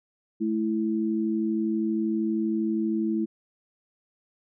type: tone pair together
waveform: sine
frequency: 217 / 329.6 Hz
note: A3 / E4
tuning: -24 / 0 cents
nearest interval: perfect fifth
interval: 724 cents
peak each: -26 dBFS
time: 0.4-3.26 s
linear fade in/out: 20 ms
effects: none